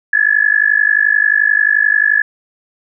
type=tone with amplitude modulation; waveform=sine; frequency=1708 Hz; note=G#6; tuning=48 cents sharp; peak=-5 dBFS; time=0.13-2.22 s; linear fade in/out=5 ms; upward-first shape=sine; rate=51.4 Hz; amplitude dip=95%; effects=none